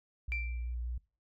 sine tone with vibrato, 60 Hz, B1, 49 cents flat, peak -34 dBFS, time 0.28-0.98 s, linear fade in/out 5 ms, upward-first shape square, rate 5.2 Hz, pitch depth 14 cents each way
sine tone with exponential decay, 2349 Hz, D7, in tune, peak -31 dBFS, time 0.32-0.74 s, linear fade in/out 0 ms, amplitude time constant 90 ms
effects noise-tail reverb RT60 0.4 s tail -24 dB re dry + tanh soft clip ceiling -24 dBFS

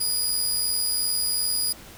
20% pulse tone with amplitude modulation, 4900 Hz, D#8, 27 cents flat, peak -15 dBFS, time 0-1.73 s, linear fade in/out 10 ms, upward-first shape sine, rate 82.7 Hz, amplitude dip 35%, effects pink hiss -45 dBFS RMS until 1.97 s

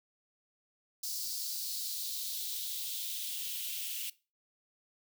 blue noise with high-pass filter sweep, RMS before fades -38 dBFS, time 1.03-4.1 s, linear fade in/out 5 ms, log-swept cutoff 4900 to 2800 Hz, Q 3.3, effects noise-tail reverb RT60 0.3 s tail -20 dB re dry

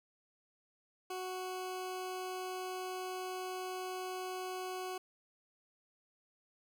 20% pulse tone, 370 Hz, F#4, in tune, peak -34 dBFS, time 1.1-4.98 s, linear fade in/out 5 ms, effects none

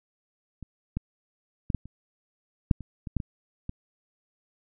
clicks, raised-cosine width 5 ms, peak -27 / -16 / -15 / -13 / -30 / -6 / -26 / -23 / -13 / -20 / -20 dBFS, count 11, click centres 0.627 / 0.97 / 1.702 / 1.747 / 1.856 / 2.712 / 2.807 / 3.072 / 3.167 / 3.202 / 3.694 s, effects none

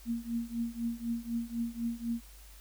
sine tone with tremolo, 233.1 Hz, A#3, in tune, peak -28 dBFS, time 0.05-2.21 s, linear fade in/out 50 ms, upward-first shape triangle, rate 4 Hz, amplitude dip 95%, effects added 50 Hz sine -51 dBFS peak until 2.6 s + white hiss -57 dBFS RMS until 2.6 s

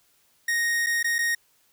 45% pulse tone with dropouts, 1864.7 Hz, A#6, in tune, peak -22 dBFS, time 0.48-1.35 s, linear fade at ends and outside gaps 5 ms, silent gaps 0.863-0.867 / 1.029-1.043 / 1.184-1.188 s, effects white hiss -64 dBFS RMS until 1.72 s

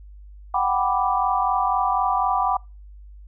sine chord, G major seventh, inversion third, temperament equal, 740 / 784 / 987.8 / 1174.7 Hz, F#5 / G5 / B5 / D6, 0 / 0 / 0 / 0 cents, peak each -24 dBFS, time 0.54-2.57 s, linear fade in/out 5 ms, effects noise-tail reverb RT60 0.3 s tail -26 dB re dry + added 50 Hz sine -40 dBFS peak until 3.27 s

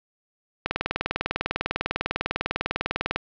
click train, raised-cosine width 0.3 ms, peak -6 dBFS, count 51, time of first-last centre 0.66-3.16 s, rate 20 Hz, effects low-pass 4000 Hz 12 dB/octave

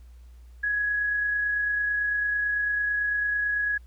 sine tone with amplitude modulation, 1672 Hz, G#6, 11 cents sharp, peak -22 dBFS, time 0.63-3.78 s, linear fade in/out 10 ms, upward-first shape sine, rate 29 Hz, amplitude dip 25%, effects added 60 Hz sine -45 dBFS peak until 3.86 s + pink hiss -66 dBFS RMS until 3.86 s

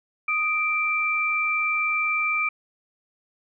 sine tone pair together, 1244.3 / 2349 Hz, D#6 / D7, 0 / 0 cents, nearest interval major seventh, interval 1100 cents, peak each -27 / -22 dBFS, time 0.28-2.49 s, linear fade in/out 5 ms, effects none

